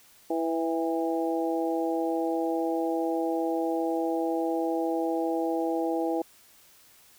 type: harmonic tone with a mistuned harmonic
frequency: 164.81 Hz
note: E3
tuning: in tune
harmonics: 2 / 3 / 4 / 5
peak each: -28 / -31 / -33 / -33 dBFS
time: 0.3-6.22 s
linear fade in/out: 5 ms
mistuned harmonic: 5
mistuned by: -26 cents
effects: white hiss -57 dBFS RMS until 7.18 s